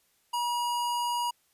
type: tone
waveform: square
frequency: 960 Hz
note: B5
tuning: 49 cents flat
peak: -28 dBFS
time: 0.33-1.31 s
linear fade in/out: 10 ms
effects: white hiss -69 dBFS RMS until 1.53 s + resampled to 32000 Hz